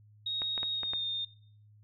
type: tone with pitch glide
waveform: sine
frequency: 3754 to 3649 Hz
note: A#7 to A#7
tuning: +11 to -38 cents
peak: -31 dBFS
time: 0.26-1.25 s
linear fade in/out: 5 ms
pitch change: -49 cents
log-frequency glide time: 0.7-1.04 s
type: clicks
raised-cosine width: 0.5 ms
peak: -25 dBFS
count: 5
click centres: 0.419 / 0.578 / 0.631 / 0.833 / 0.935 s
effects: noise-tail reverb RT60 0.5 s tail -17 dB re dry + added 105 Hz sine -56 dBFS peak until 1.83 s